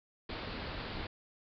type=low-pass noise; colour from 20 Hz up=pink; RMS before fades=-41 dBFS; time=0.29-1.07 s; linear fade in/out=5 ms; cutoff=4800 Hz; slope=96 dB/octave; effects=none